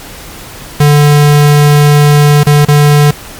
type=tone with dropouts; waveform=square; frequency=146.83 Hz; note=D3; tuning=in tune; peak=-3 dBFS; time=0.8-3.11 s; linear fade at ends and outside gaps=5 ms; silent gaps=2.434-2.467 / 2.651-2.683 s; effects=pink hiss -28 dBFS RMS until 3.39 s + MP3 96 kbps